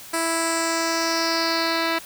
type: tone with low-pass filter sweep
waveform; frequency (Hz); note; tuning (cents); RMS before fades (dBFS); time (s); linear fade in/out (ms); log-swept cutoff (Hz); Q
10% pulse; 329.6; E4; 0; -23; 0.13-1.99; 10; 10000 to 3500; 3.7
effects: white hiss -41 dBFS RMS until 2.05 s